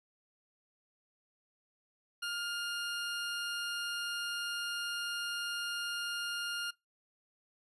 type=tone; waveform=20% pulse; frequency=1411 Hz; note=F6; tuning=17 cents sharp; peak=-30 dBFS; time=2.22-6.71 s; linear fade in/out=10 ms; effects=noise-tail reverb RT60 0.2 s tail -23 dB re dry + resampled to 24000 Hz